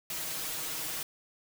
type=noise with comb filter; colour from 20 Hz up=white; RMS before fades=-36 dBFS; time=0.1-1.03 s; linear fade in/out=2 ms; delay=6.3 ms; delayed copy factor=+0.9; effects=none